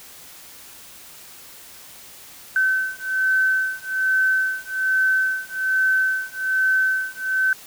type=beating tone pair; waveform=sine; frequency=1531 / 1532.2 Hz; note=G6 / G6; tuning=-41 / -40 cents; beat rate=1.2 Hz; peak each=-21 dBFS; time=2.56-7.53 s; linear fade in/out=2 ms; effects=white hiss -43 dBFS RMS until 7.66 s